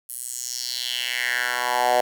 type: tone with high-pass filter sweep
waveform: 10% pulse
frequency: 123.47 Hz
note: B2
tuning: in tune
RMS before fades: -25 dBFS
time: 0.09-2.01 s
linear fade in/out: 5 ms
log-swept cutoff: 11000 to 630 Hz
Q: 3.3
effects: none